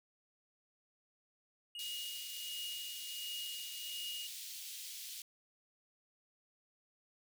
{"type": "tone with tremolo", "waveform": "triangle", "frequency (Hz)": 2870, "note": "F7", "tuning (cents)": 47, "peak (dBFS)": -39, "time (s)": [1.75, 4.27], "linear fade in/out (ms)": 2, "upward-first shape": "triangle", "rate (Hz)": 1.4, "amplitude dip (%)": 60}
{"type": "high-pass noise", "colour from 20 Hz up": "pink", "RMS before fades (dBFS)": -47, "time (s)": [1.79, 5.22], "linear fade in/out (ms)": 2, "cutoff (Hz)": 3000, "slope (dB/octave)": 24}
{"effects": []}